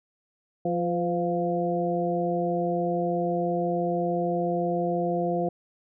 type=harmonic tone with a mistuned harmonic; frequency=174.61 Hz; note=F3; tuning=in tune; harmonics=1 / 2 / 3 / 4; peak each=-29 / -29 / -29 / -29 dBFS; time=0.65-5.49 s; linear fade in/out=5 ms; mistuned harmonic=3; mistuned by=-38 cents; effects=none